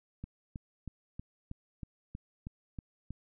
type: click train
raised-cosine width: 5 ms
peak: -28 dBFS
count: 10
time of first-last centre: 0.24-3.106 s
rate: 3.14 Hz
effects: none